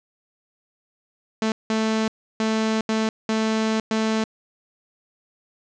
sawtooth tone bursts at uneven times, 220 Hz, A3, in tune, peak -16 dBFS, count 6, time 1.42-1.52 / 1.7-2.08 / 2.4-2.81 / 2.89-3.09 / 3.29-3.8 / 3.91-4.24 s, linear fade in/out 2 ms, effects resampled to 16000 Hz + 7-bit

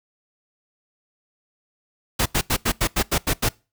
pink noise bursts, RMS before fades -20 dBFS, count 9, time 2.19-3.491 s, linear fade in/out 10 ms, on 69 ms, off 85 ms, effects noise-tail reverb RT60 0.3 s tail -24 dB re dry

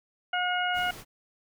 harmonic tone, 721 Hz, F#5, 45 cents flat, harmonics 1 / 2 / 3 / 4, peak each -29 / -29 / -36 / -33 dBFS, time 0.33-0.91 s, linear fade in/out 5 ms
pink noise, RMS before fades -44 dBFS, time 0.73-1.05 s, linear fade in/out 50 ms
effects none

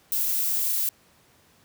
violet noise, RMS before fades -25 dBFS, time 0.12-0.89 s, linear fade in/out 2 ms, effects pink hiss -59 dBFS RMS until 1.64 s + high-pass 80 Hz 12 dB/octave

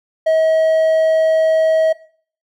triangle tone, 639 Hz, D#5, 46 cents sharp, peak -9 dBFS, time 0.26-1.93 s, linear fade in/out 10 ms, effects noise-tail reverb RT60 0.5 s tail -19 dB re dry

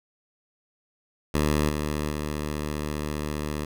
10% pulse tone with level steps, 75 Hz, D2, 37 cents sharp, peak -13 / -18 / -20 dBFS, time 1.34-3.65 s, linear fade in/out 5 ms, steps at 1.69 / 2.1 s, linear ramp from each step 2 ms, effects none

